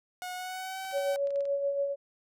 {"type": "tone with pitch glide", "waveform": "sawtooth", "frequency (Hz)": [728, 764.2], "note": ["F#5", "G5"], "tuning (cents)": [-28, -44], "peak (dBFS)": -32, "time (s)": [0.22, 1.16], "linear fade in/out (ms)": 0, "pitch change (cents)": 84, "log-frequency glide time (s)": [0.34, 0.79]}
{"type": "clicks", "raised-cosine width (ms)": 0.2, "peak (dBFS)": -35, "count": 9, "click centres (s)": [0.85, 0.913, 0.98, 1.143, 1.272, 1.306, 1.359, 1.407, 1.454]}
{"type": "tone with tremolo", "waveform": "sine", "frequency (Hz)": 561, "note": "C#5", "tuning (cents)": 21, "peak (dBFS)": -25, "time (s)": [0.92, 1.96], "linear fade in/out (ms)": 50, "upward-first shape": "sine", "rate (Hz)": 7, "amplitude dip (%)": 45}
{"effects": []}